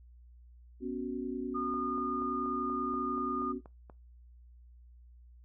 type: chord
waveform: sine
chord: B suspended second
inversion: none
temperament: equal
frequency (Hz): 246.9 / 277.2 / 370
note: B3 / C#4 / F#4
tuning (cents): 0 / 0 / 0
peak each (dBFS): -38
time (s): 0.8-3.61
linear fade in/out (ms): 50
type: tone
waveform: sine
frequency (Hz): 1220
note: D#6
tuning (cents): -34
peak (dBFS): -34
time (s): 1.54-3.53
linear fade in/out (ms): 20
type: click train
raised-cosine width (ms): 1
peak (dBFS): -36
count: 10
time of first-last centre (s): 1.74-3.898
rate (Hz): 4.17
effects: noise-tail reverb RT60 0.2 s tail -20 dB re dry + added 60 Hz sine -53 dBFS peak until 5.44 s